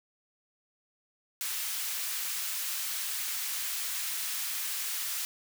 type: high-pass noise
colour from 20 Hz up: white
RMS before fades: -34 dBFS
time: 1.41-5.25 s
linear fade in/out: 0 ms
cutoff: 1400 Hz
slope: 12 dB/octave
effects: none